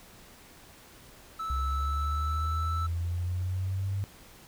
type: tone with pitch glide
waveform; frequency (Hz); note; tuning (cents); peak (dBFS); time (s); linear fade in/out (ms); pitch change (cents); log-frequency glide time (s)
triangle; 1310 to 1319.9; E6 to E6; -11 to +2; -30; 1.39-2.87; 10; +13; 1.71-2.56
type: linear sweep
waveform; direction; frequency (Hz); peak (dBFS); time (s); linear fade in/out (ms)
sine; up; 65.41 to 99.3; -28; 1.5-4.04; 0
effects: pink hiss -53 dBFS RMS until 4.47 s